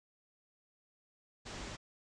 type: low-pass noise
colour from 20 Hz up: pink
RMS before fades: -45 dBFS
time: 1.45-1.77 s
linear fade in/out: 20 ms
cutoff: 7700 Hz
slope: 48 dB/octave
effects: none